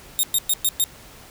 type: tone bursts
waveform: 5% pulse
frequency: 3700 Hz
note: A#7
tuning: 14 cents flat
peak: -9 dBFS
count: 5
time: 0.19-0.84 s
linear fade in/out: 0 ms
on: 42 ms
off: 110 ms
effects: pink hiss -45 dBFS RMS until 1.3 s